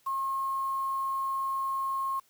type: tone with quantisation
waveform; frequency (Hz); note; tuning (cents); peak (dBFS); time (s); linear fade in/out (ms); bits
sine; 1077; C6; +50; -28; 0.06-2.2; 10; 8
effects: white hiss -66 dBFS RMS until 2.29 s